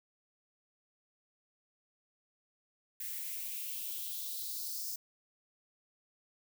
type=noise with high-pass filter sweep; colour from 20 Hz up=violet; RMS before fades=-40 dBFS; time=3-4.96 s; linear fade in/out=5 ms; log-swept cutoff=1800 to 5400 Hz; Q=3.4; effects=none